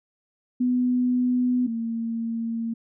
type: tone pair in turn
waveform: sine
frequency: 248.9 / 228.9 Hz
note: B3 / A#3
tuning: +14 / -31 cents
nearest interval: minor second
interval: 145 cents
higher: first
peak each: -19 / -25 dBFS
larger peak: first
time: 0.6-1.67 / 1.67-2.74 s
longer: neither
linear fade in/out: 10 ms
effects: none